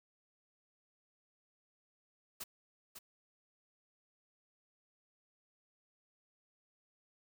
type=noise with echo; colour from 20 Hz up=white; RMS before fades=-43 dBFS; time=2.4-2.44 s; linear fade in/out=10 ms; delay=550 ms; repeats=1; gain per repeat=-7 dB; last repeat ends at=2.99 s; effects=none